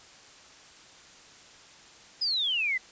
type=exponential sweep; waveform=sine; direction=down; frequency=5110 to 1971 Hz; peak=-25 dBFS; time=2.21-2.78 s; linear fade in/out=10 ms; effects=white hiss -52 dBFS RMS until 2.91 s + resampled to 16000 Hz